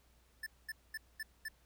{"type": "tone bursts", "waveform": "square", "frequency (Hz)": 1760, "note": "A6", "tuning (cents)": 0, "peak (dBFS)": -40, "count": 5, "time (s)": [0.43, 1.485], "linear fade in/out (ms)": 5, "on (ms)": 35, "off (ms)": 220, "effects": ["added 60 Hz sine -67 dBFS peak until 1.65 s", "pink hiss -71 dBFS RMS until 1.65 s"]}